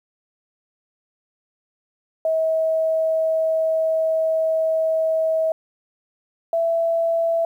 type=tone pair in turn; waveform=sine; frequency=642 / 665.2 Hz; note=E5 / E5; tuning=-46 / +16 cents; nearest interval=minor second; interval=62 cents; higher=second; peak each=-17 dBFS; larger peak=neither; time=2.25-5.52 / 6.53-7.45 s; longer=first; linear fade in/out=2 ms; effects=9-bit